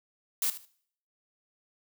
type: noise with echo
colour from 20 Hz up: blue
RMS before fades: -28 dBFS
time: 0.42-0.5 s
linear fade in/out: 2 ms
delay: 76 ms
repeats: 2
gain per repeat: -14 dB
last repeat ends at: 0.652 s
effects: noise-tail reverb RT60 0.6 s tail -21 dB re dry

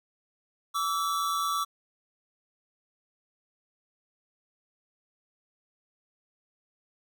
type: tone pair together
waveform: square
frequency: 1149.6 / 1318.5 Hz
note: D6 / E6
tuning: -37 / 0 cents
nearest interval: major second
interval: 237 cents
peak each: -29 / -32 dBFS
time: 0.74-1.65 s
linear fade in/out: 20 ms
effects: none

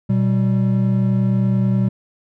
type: tone pair together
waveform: triangle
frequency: 121.6 / 192.55 Hz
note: B2 / G3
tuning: -26 / -31 cents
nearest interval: minor sixth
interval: 795 cents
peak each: -15 dBFS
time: 0.09-1.89 s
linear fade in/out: 10 ms
effects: none

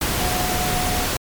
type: tone in noise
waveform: sine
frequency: 727 Hz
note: F#5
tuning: 31 cents flat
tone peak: -26 dBFS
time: 0.2-1.06 s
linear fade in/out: 5 ms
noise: pink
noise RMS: -22 dBFS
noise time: 0.01-1.17 s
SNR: -7 dB
effects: MP3 96 kbps

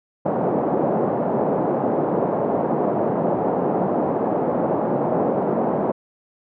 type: band-pass noise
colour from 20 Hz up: white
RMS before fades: -21 dBFS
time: 0.25-5.92 s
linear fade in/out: 10 ms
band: 150 to 740 Hz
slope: 24 dB/octave
effects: none

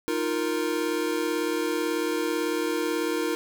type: chord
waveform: square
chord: Eb suspended second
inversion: none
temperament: equal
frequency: 311.1 / 349.2 / 466.2 Hz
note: Eb4 / F4 / Bb4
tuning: 0 / 0 / 0 cents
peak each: -30 dBFS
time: 0.08-3.35 s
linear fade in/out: 0 ms
effects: none

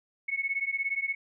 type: beating tone pair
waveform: sine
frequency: 2194 / 2211 Hz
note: C#7 / C#7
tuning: -18 / -5 cents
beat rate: 17 Hz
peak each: -31 dBFS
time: 0.28-1.15 s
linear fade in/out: 10 ms
effects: none

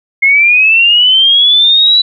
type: linear sweep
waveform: sine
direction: up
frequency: 2139 to 3968 Hz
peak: -4 dBFS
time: 0.22-2.02 s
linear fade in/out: 10 ms
effects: none

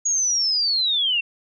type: linear sweep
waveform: sine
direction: down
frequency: 6730 to 2675 Hz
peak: -18 dBFS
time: 0.05-1.21 s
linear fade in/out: 10 ms
effects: none

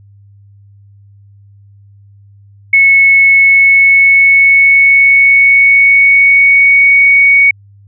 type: tone with pitch glide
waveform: sine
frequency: 2200 to 2233 Hz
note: C#7 to C#7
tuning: -14 to +12 cents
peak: -3 dBFS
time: 2.73-7.51 s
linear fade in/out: 5 ms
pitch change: +26 cents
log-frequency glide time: 3.39-6.92 s
effects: added 100 Hz sine -38 dBFS peak until 7.87 s

